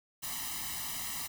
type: noise with comb filter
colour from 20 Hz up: white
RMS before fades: -38 dBFS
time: 0.22-1.28 s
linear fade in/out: 20 ms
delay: 1 ms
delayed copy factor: +0.95
effects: none